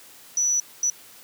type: tone bursts at uneven times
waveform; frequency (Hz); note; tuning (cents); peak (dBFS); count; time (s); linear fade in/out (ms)
sine; 5920; F#8; 0; -19; 2; 0.37-0.6 / 0.83-0.9; 2
effects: white hiss -48 dBFS RMS until 1.23 s + high-pass 100 Hz 12 dB/octave